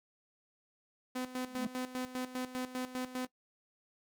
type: tone with tremolo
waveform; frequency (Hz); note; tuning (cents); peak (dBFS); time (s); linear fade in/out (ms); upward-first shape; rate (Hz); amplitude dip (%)
sawtooth; 253.9; B3; +48; -31; 1.15-3.27; 10; square; 5; 75
type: tone with exponential growth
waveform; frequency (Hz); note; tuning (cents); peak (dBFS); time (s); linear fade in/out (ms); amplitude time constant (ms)
triangle; 220; A3; 0; -29; 1.44-1.67; 5; 49
effects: noise-tail reverb RT60 0.1 s tail -21 dB re dry